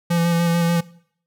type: tone with vibrato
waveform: square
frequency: 170 Hz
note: F3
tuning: 46 cents flat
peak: -17 dBFS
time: 0.1-0.81 s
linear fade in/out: 10 ms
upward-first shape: square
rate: 6.8 Hz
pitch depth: 16 cents each way
effects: noise-tail reverb RT60 0.6 s tail -20 dB re dry